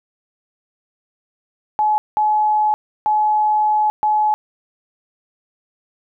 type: tone bursts at uneven times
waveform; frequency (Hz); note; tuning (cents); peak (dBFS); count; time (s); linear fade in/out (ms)
sine; 851; G#5; +42; -13; 4; 1.79-1.98 / 2.17-2.74 / 3.06-3.9 / 4.03-4.34; 0
effects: none